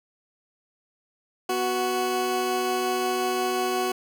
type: tone pair together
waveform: 20% pulse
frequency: 245 / 370.3 Hz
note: B3 / F#4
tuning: -14 / +1 cents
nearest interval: perfect fifth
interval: 715 cents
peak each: -28 / -19 dBFS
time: 1.49-3.92 s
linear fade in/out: 5 ms
effects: none